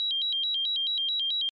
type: tone with vibrato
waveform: sine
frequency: 3520 Hz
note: A7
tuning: in tune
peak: -25 dBFS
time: 0-1.49 s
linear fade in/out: 0 ms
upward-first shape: square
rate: 4.6 Hz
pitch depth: 170 cents each way
effects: MP3 48 kbps